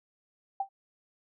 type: tone with exponential decay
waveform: sine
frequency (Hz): 783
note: G5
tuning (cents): -2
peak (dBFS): -24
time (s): 0.6-0.69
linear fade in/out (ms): 5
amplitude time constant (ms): 19
effects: none